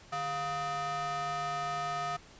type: ring-modulated tone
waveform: square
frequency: 277.2 Hz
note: C#4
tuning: in tune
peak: -30 dBFS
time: 0.12-2.17 s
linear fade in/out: 10 ms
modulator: 982 Hz
effects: pink hiss -55 dBFS RMS until 2.39 s + resampled to 16000 Hz